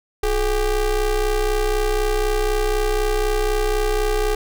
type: ring-modulated tone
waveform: square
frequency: 196 Hz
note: G3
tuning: in tune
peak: -15 dBFS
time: 0.23-4.35 s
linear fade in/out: 5 ms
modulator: 228 Hz
effects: none